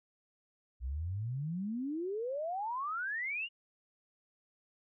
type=exponential sweep; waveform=sine; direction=up; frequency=59 to 2917 Hz; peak=-34 dBFS; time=0.8-3.49 s; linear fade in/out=50 ms; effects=none